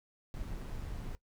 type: noise with amplitude modulation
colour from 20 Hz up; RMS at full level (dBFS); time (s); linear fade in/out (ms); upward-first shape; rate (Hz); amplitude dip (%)
brown; -39; 0.34-1.15; 0; sine; 139; 30
effects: noise-tail reverb RT60 0.1 s tail -19 dB re dry